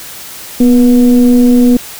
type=tone with frequency modulation; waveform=sine; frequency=246.9 Hz; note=B3; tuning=in tune; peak=-3 dBFS; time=0.6-1.77 s; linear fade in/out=5 ms; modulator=236 Hz; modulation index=0.53; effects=white hiss -28 dBFS RMS until 1.99 s